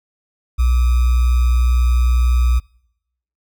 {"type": "tone with sample-and-hold", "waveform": "sine", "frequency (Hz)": 61, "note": "B1", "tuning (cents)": -21, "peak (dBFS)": -11, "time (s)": [0.58, 2.6], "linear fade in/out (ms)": 20, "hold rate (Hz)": 1225, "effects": ["noise-tail reverb RT60 0.8 s tail -25 dB re dry"]}